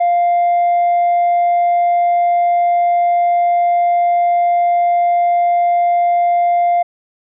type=tone with tanh clipping; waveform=sine; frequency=698.5 Hz; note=F5; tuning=in tune; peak=-11 dBFS; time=0-6.83 s; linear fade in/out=10 ms; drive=1 dB; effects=none